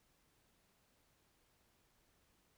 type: silence
effects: pink hiss -75 dBFS RMS until 2.57 s